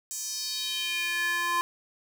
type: tone with high-pass filter sweep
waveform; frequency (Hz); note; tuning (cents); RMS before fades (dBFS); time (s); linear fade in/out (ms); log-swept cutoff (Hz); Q
square; 346.2; F4; -15; -30; 0.11-1.61; 0; 7300 to 1100; 3.3
effects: none